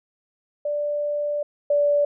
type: tone pair in turn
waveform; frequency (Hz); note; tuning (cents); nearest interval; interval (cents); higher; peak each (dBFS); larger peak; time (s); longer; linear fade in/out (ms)
sine; 587.3 / 580.6; D5 / D5; 0 / -20; unison; 20; first; -22 / -16; second; 0.65-1.43 / 1.7-2.05; first; 5
effects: none